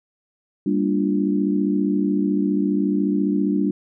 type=chord; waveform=sine; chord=G minor seventh; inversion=none; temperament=equal with one note detuned; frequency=198.62 / 233.1 / 293.7 / 349.2 Hz; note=G3 / Bb3 / D4 / F4; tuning=+23 / 0 / 0 / 0 cents; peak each=-21 / -27 / -21 / -27 dBFS; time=0.66-3.71 s; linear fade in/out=5 ms; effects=none